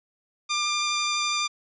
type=tone with vibrato; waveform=10% pulse; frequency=1195 Hz; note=D6; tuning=30 cents sharp; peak=-15 dBFS; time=0.49-1.48 s; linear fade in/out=20 ms; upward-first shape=sine; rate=12 Hz; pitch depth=9 cents each way; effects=resampled to 16000 Hz